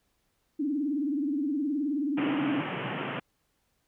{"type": "tone with vibrato", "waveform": "sine", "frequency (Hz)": 289.1, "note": "D4", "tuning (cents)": -27, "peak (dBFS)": -26, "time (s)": [0.59, 2.61], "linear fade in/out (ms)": 10, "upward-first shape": "triangle", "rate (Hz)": 19, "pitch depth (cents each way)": 170}
{"type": "band-pass noise", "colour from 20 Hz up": "pink", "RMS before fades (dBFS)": -34, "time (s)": [2.17, 3.2], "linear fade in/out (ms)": 10, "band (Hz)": [120, 3100], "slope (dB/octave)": 96}
{"effects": ["pink hiss -74 dBFS RMS until 3.87 s"]}